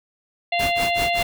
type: harmonic tone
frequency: 693 Hz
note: F5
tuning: 14 cents flat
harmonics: 1 / 3 / 4 / 5 / 6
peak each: -21 / -26 / -26 / -32 / -34 dBFS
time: 0.52-1.23 s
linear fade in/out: 5 ms
type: noise with tremolo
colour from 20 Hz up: pink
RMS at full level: -27 dBFS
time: 0.59-1.23 s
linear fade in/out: 5 ms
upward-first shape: sine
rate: 5.2 Hz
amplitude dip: 100%
effects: none